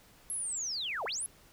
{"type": "linear two-way sweep", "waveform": "sine", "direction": "down then up", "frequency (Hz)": [11250, 388.8, 11250], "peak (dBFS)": -33, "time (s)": [0.3, 1.26], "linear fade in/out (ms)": 0, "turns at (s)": 1.05, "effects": ["pink hiss -60 dBFS RMS until 1.52 s"]}